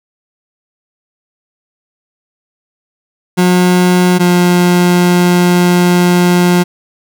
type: tone pair in turn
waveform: 30% pulse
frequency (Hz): 180 / 177.32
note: F#3 / F3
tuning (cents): -47 / +27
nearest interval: unison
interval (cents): 26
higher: first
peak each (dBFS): -4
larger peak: neither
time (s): 3.37-4.19 / 4.19-6.64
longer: second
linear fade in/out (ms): 20
effects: none